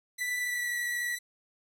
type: tone with vibrato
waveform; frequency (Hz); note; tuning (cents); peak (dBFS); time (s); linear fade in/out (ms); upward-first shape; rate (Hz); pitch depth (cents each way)
10% pulse; 1995; B6; +17; -28; 0.18-1.19; 10; triangle; 11; 19
type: tone with pitch glide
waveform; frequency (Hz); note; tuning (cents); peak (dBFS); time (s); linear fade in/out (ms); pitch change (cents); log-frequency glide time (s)
sine; 1975 to 1932.1; B6 to B6; 0 to -38; -30; 0.2-1.16; 10; -38; 0.4-0.74
effects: none